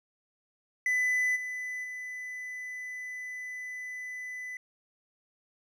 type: tone with level steps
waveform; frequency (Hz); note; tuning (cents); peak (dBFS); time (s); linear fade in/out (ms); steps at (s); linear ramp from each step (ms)
triangle; 2000; B6; +21; -23 / -32 / -35; 0.86-4.57; 2; 1.35 / 1.83; 20
effects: none